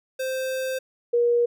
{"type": "tone pair in turn", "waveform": ["square", "sine"], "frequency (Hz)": [522, 476.7], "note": ["C5", "A#4"], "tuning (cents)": [-4, 39], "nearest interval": "major second", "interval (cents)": 157, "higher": "first", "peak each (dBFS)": [-26, -17], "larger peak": "second", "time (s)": [[0.19, 0.79], [1.13, 1.46]], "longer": "first", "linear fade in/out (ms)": 10, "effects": []}